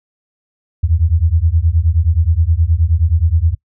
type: beating tone pair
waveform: sine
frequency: 77.78 / 87.28 Hz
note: D#2 / F2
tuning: 0 / -1 cents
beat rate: 9.5 Hz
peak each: -13 dBFS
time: 0.83-3.55 s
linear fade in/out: 10 ms
effects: noise-tail reverb RT60 0.1 s tail -24 dB re dry